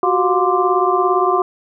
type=tone cluster; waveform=sine; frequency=362.9 / 380.4 / 713 / 1042 / 1176 Hz; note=F#4 / F#4 / F5 / C6 / D6; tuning=-34 / +48 / +36 / -7 / +2 cents; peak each=-19 dBFS; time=0.03-1.42 s; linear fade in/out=2 ms; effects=none